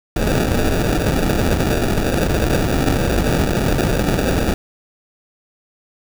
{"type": "noise with sample-and-hold", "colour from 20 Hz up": "pink", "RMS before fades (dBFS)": -17, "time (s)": [0.16, 4.54], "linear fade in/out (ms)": 5, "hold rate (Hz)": 1050, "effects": []}